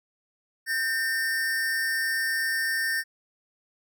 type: tone pair together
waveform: square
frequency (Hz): 1568 / 1815.7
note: G6 / A#6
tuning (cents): 0 / -46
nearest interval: minor third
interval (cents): 254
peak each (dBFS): -33 / -26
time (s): 0.66-3.04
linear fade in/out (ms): 50
effects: none